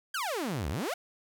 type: exponential two-way sweep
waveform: sawtooth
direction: down then up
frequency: 1652 to 63.5 to 784 Hz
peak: -27 dBFS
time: 0.14-0.94 s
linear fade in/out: 5 ms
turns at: 0.69 s
effects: 10-bit